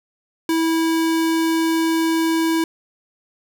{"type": "tone", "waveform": "square", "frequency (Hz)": 326.2, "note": "E4", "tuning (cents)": -18, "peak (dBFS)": -17, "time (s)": [0.49, 2.64], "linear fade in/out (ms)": 2, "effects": []}